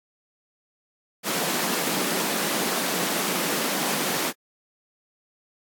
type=high-pass noise; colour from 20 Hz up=pink; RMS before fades=-26 dBFS; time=1.23-4.33 s; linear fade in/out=50 ms; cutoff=170 Hz; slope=48 dB/octave; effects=AAC 64 kbps